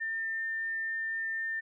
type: tone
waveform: sine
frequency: 1801 Hz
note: A6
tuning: 40 cents sharp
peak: -31 dBFS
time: 0-1.61 s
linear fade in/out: 20 ms
effects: none